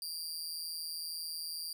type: tone with amplitude modulation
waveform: sawtooth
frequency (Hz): 4735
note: D8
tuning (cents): +13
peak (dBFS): -32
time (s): 0.02-1.73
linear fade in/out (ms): 2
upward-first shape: sine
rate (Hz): 162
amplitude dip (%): 80
effects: none